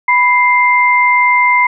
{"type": "tone pair together", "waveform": "sine", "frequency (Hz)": [987.8, 2093], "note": ["B5", "C7"], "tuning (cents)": [0, 0], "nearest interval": "octave + minor second", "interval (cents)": 1300, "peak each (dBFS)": -10, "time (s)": [0.08, 1.67], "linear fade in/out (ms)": 5, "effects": []}